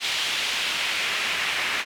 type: noise with band-pass filter sweep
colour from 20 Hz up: pink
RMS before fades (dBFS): -26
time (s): 0-1.85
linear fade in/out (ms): 50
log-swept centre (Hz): 3300 to 2200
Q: 1.7
effects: none